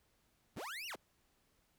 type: linear two-way sweep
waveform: 30% pulse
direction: up then down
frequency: 46.25 to 2960 to 46.25 Hz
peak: -40 dBFS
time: 0.56-0.96 s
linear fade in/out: 10 ms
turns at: 0.87 s
effects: pink hiss -75 dBFS RMS until 1.78 s